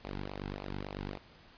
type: tone with flanger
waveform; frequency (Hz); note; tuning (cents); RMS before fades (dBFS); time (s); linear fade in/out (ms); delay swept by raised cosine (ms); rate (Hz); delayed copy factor
sawtooth; 49; G1; 0; -41; 0.04-1.18; 10; 0.56 to 1.76; 3.5; -0.85
effects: pink hiss -58 dBFS RMS until 1.57 s + resampled to 11025 Hz